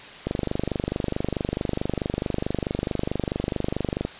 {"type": "click train", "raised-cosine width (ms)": 2, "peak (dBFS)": -11, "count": 94, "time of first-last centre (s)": [0.27, 4.05], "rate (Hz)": 24.6, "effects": ["white hiss -41 dBFS RMS until 4.19 s", "resampled to 8000 Hz"]}